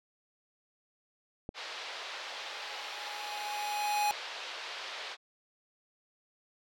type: click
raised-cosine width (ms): 2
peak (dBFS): -25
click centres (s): 1.491
type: band-pass noise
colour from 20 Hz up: white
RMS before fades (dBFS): -42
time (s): 1.54-5.17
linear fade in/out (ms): 50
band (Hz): 470 to 4300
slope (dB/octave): 24
type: tone with exponential growth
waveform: square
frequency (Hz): 833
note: G#5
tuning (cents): +5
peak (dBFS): -27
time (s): 1.81-4.11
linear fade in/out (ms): 0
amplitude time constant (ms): 500
effects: none